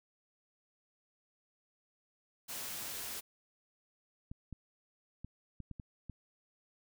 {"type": "noise", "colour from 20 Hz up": "white", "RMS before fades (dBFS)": -42, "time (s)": [2.48, 3.21], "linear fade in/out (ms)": 20}
{"type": "clicks", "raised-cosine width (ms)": 5, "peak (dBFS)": -32, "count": 7, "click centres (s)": [4.315, 4.527, 5.246, 5.603, 5.713, 5.798, 6.097]}
{"effects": []}